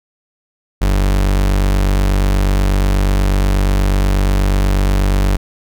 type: tone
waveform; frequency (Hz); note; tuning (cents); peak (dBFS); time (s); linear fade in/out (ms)
40% pulse; 48.28; G1; -26; -10; 0.81-5.37; 10
effects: none